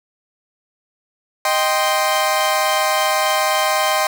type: chord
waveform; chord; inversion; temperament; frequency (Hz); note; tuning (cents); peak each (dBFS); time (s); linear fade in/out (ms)
sawtooth; C minor; first; equal; 622.3 / 784 / 1046.5; Eb5 / G5 / C6; 0 / 0 / 0; -16; 1.45-4.07; 2
effects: none